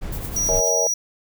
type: noise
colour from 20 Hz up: brown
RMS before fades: -28 dBFS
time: 0.01-0.61 s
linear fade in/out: 20 ms
type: noise with tremolo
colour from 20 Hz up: violet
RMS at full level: -32 dBFS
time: 0.12-0.73 s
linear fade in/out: 5 ms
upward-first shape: triangle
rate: 9.5 Hz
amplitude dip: 80%
type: tone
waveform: square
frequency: 5790 Hz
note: F#8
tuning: 38 cents flat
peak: -20 dBFS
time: 0.36-0.94 s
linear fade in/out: 5 ms
type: chord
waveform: sine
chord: A# half-diminished seventh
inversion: none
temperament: equal with one note detuned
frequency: 466.2 / 554.4 / 642.7 / 830.6 Hz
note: A#4 / C#5 / E5 / G#5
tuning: 0 / 0 / -44 / 0 cents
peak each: -24 / -25 / -24 / -30 dBFS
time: 0.49-0.87 s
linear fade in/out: 0 ms
effects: none